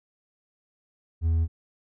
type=tone with hard clipping; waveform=sine; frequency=82 Hz; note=E2; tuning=9 cents flat; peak=-21 dBFS; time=1.21-1.48 s; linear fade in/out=50 ms; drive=2 dB; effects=none